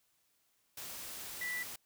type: tone in noise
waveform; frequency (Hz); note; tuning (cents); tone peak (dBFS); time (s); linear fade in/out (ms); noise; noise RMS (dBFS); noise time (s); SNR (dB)
sine; 1970; B6; -5; -36; 1.41-1.63; 5; white; -45; 0.77-1.76; +6
effects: white hiss -75 dBFS RMS until 1.85 s